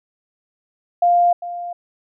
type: tone with echo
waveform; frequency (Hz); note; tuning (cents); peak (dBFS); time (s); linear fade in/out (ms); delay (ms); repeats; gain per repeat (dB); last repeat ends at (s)
sine; 700; F5; +4; -11; 1.02-1.33; 5; 400; 1; -14; 1.73
effects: none